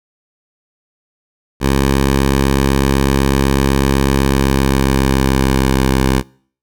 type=tone with pitch glide; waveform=10% pulse; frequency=68 to 65.87 Hz; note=C#2 to C2; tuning=-33 to +12 cents; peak=-3 dBFS; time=1.6-6.23 s; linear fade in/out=50 ms; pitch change=-55 cents; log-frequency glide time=4.08-5.99 s; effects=noise-tail reverb RT60 0.5 s tail -24 dB re dry